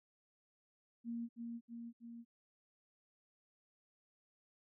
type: tone with echo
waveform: sine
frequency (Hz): 233.8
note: A#3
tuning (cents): +5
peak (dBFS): -39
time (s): 1.04-1.29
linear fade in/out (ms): 50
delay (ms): 320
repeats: 3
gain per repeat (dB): -3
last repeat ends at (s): 2.25
effects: none